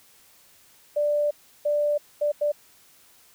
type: tone bursts at uneven times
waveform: sine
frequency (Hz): 589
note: D5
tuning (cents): +5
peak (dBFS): -20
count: 4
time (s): 0.96-1.31 / 1.65-1.98 / 2.21-2.32 / 2.41-2.52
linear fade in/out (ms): 10
effects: white hiss -56 dBFS RMS until 3.34 s